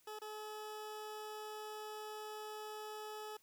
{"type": "tone with dropouts", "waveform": "20% pulse", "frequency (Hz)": 427.4, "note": "G#4", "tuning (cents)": 50, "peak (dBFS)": -40, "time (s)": [0.07, 3.37], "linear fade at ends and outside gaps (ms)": 5, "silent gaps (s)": [0.19, 0.216], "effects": ["white hiss -71 dBFS RMS until 3.42 s"]}